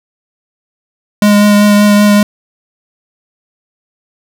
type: tone with vibrato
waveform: square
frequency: 206.5 Hz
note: G#3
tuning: 10 cents flat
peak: -5 dBFS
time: 1.22-2.23 s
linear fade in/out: 2 ms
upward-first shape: triangle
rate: 5.2 Hz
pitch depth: 15 cents each way
effects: none